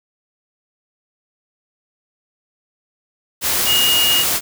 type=tone in noise; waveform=sine; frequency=2864 Hz; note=F7; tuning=43 cents sharp; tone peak=-14 dBFS; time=3.65-4.25 s; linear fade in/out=50 ms; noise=white; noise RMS=-18 dBFS; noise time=3.41-4.41 s; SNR=+1 dB; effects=none